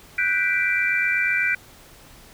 sine chord, G major seventh, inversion third, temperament equal, 1480 / 1568 / 1975.5 / 2349 Hz, F#6 / G6 / B6 / D7, 0 / 0 / 0 / 0 cents, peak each -25 / -27 / -25 / -22 dBFS, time 0.18-1.55 s, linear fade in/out 5 ms, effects pink hiss -48 dBFS RMS until 2.33 s

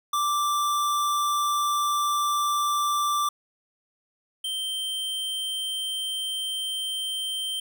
square tone pair in turn, 1174.7 / 3130 Hz, D6 / G7, 0 / -3 cents, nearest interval octave + perfect fourth, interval 1697 cents, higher second, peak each -23 / -28 dBFS, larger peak first, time 0.13-3.29 / 4.44-7.6 s, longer neither, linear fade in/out 5 ms, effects none

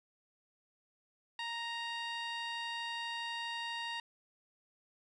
15% pulse tone with low-pass filter, 932.3 Hz, A#5, in tune, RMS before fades -40 dBFS, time 1.39-4 s, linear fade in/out 2 ms, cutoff 4900 Hz, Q 1.2, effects none

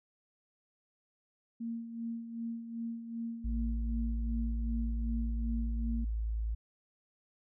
sine tone with tremolo, 230.7 Hz, A#3, 18 cents flat, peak -34 dBFS, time 1.6-6.05 s, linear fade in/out 10 ms, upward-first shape sine, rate 2.6 Hz, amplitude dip 60%
sine tone, 55 Hz, A1, in tune, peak -31 dBFS, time 3.44-6.55 s, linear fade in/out 10 ms
effects none

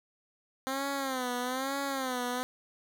10% pulse tone with vibrato, 261.6 Hz, C4, in tune, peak -23 dBFS, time 0.67-2.43 s, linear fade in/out 0 ms, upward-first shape sine, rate 1.1 Hz, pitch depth 110 cents each way, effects none

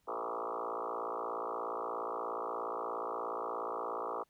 sine tone with frequency modulation, 818 Hz, G#5, 26 cents flat, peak -35 dBFS, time 0.07-4.24 s, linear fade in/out 20 ms, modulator 56.9 Hz, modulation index 7.7, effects pink hiss -75 dBFS RMS until 4.29 s

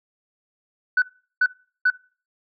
sine tone bursts, 1494 Hz, F#6, 16 cents sharp, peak -13 dBFS, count 3, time 0.97-1.903 s, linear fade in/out 5 ms, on 51 ms, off 390 ms, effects noise-tail reverb RT60 0.4 s tail -23 dB re dry + tanh soft clip ceiling -11 dBFS

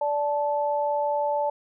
sine tone pair together, 583.3 / 874 Hz, D5 / A5, -12 / -12 cents, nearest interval perfect fifth, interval 700 cents, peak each -25 dBFS, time 0.01-1.5 s, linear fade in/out 5 ms, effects none

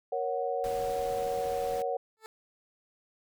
sine chord, F# major, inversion first, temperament equal with one note detuned, 470.8 / 554.4 / 740 Hz, A#4 / C#5 / F#5, +17 / 0 / 0 cents, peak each -33 dBFS, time 0.12-1.97 s, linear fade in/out 5 ms
pink noise, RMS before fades -45 dBFS, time 0.64-1.82 s, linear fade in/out 0 ms
15% pulse tone with exponential growth, 440 Hz, A4, in tune, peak -34 dBFS, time 2.17-2.26 s, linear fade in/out 0 ms, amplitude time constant 18 ms
effects none

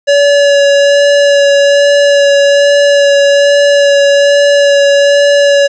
square tone with vibrato, 568 Hz, C#5, 42 cents sharp, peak -5 dBFS, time 0.07-5.68 s, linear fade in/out 20 ms, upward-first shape sine, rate 1.2 Hz, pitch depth 11 cents each way, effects resampled to 16000 Hz + 7-bit

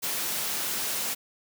white high-pass noise, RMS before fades -30 dBFS, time 0.02-1.15 s, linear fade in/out 20 ms, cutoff 120 Hz, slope 12 dB/octave, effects none

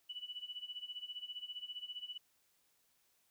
sine tone with tremolo, 2960 Hz, F#7, in tune, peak -40 dBFS, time 0.09-2.18 s, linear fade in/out 10 ms, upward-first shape sine, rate 15 Hz, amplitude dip 85%, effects white hiss -75 dBFS RMS until 3.3 s

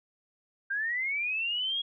sine linear sweep, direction up, 1568 to 3322 Hz, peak -28 dBFS, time 0.7-1.82 s, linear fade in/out 10 ms, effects none

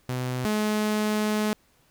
sawtooth tone pair in turn, 126.5 / 212.7 Hz, B2 / G#3, +42 / +42 cents, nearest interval major sixth, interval 900 cents, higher second, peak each -23 / -19 dBFS, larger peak second, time 0.09-0.45 / 0.45-1.53 s, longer second, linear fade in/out 0 ms, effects pink hiss -63 dBFS RMS until 1.9 s

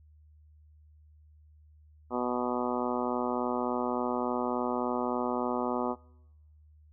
harmonic tone, 123.47 Hz, B2, in tune, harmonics 2 / 3 / 4 / 5 / 6 / 7 / 8 / 9 / 10, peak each -33 / -35 / -36 / -37 / -38 / -38 / -39 / -40 / -40 dBFS, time 2.1-5.96 s, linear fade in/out 50 ms, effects noise-tail reverb RT60 1.0 s tail -26 dB re dry + added 76 Hz sine -55 dBFS peak until 6.92 s

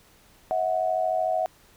sine tone pair together, 642 / 735.4 Hz, E5 / F#5, -46 / -11 cents, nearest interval major second, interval 235 cents, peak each -25 dBFS, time 0.51-1.46 s, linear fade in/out 0 ms, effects pink hiss -57 dBFS RMS until 1.76 s

